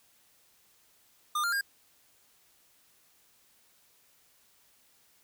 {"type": "tone with pitch steps", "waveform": "square", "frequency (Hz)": [1209, 1396.8, 1613.8], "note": ["D6", "F6", "G6"], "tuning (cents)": [50, 0, 50], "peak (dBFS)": -28, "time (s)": [1.35, 1.611], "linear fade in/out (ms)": 5, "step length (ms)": 87, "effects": ["white hiss -65 dBFS RMS until 5.23 s"]}